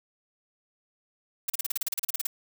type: noise bursts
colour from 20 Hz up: blue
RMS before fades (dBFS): -28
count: 15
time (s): 1.48-2.27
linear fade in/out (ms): 5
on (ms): 20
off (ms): 35
effects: none